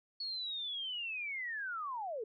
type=linear sweep; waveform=sine; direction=down; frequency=4400 to 410 Hz; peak=-37 dBFS; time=0.2-2.24 s; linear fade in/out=5 ms; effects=none